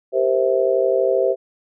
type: chord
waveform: sine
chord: C dominant seventh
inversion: second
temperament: just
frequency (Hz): 392.4 / 470.9 / 523.3 / 654.1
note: G4 / Bb4 / C5 / E5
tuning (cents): +2 / +18 / 0 / -14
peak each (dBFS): -20 / -24 / -18 / -22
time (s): 0.12-1.36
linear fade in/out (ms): 50
effects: none